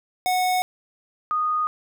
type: tone pair in turn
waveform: square / sine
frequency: 735 / 1236.1 Hz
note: F#5 / D#6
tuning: -12 / -12 cents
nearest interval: major sixth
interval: 900 cents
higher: second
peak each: -20 dBFS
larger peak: neither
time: 0.26-0.62 / 1.31-1.67 s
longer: neither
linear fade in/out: 0 ms
effects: none